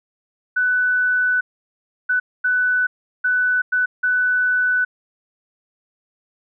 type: tone bursts at uneven times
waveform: sine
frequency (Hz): 1494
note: F#6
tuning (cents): +16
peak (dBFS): -15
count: 6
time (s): 0.56-1.41 / 2.09-2.2 / 2.44-2.87 / 3.24-3.62 / 3.72-3.86 / 4.03-4.85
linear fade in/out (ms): 10
effects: none